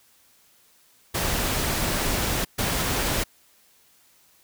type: noise bursts at uneven times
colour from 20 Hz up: pink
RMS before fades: -25 dBFS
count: 2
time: 1.14-2.45 / 2.58-3.24 s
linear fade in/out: 10 ms
effects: white hiss -59 dBFS RMS until 4.43 s